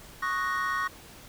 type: chord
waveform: triangle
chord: D# minor seventh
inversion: third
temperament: equal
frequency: 1108.7 / 1244.5 / 1480 / 1864.7 Hz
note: C#6 / D#6 / F#6 / A#6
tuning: 0 / 0 / 0 / 0 cents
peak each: -28 / -34 / -33 / -30 dBFS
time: 0.22-0.88 s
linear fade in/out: 10 ms
effects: pink hiss -49 dBFS RMS until 1.28 s